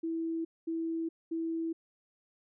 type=tone bursts; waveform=sine; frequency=328 Hz; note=E4; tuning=9 cents flat; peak=-31 dBFS; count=3; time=0.03-1.73 s; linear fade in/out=10 ms; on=420 ms; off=220 ms; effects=none